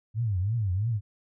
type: tone with vibrato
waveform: sine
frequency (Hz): 103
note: G#2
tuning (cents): -14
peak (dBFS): -24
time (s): 0.14-1.01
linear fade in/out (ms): 50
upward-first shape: triangle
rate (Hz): 3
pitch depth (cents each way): 290
effects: none